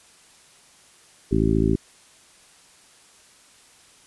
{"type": "harmonic tone", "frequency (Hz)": 54.4, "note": "A1", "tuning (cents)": -19, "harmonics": [1, 2, 3, 4, 5, 6, 7], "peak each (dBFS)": [-25, -25, -25, -25, -25, -25, -25], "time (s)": [1.31, 1.76], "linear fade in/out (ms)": 10, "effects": ["white hiss -53 dBFS RMS until 4.06 s", "resampled to 24000 Hz"]}